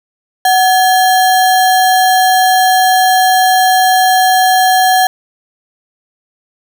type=tone with sample-and-hold; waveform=sine; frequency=746 Hz; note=F#5; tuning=14 cents sharp; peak=-6 dBFS; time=0.45-5.07 s; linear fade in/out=2 ms; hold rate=2450 Hz; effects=none